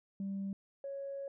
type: tone pair in turn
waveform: sine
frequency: 196 / 553.4 Hz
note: G3 / C#5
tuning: 0 / -3 cents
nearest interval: octave + tritone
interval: 1797 cents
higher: second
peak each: -34 / -38 dBFS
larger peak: first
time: 0.2-0.53 / 0.84-1.28 s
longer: second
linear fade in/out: 2 ms
effects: tanh soft clip ceiling -33 dBFS